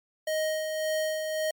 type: tone with tremolo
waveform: square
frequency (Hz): 625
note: D#5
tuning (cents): +8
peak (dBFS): -26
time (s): 0.27-1.51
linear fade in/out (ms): 5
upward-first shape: sine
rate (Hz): 1.8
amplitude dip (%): 40
effects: MP3 96 kbps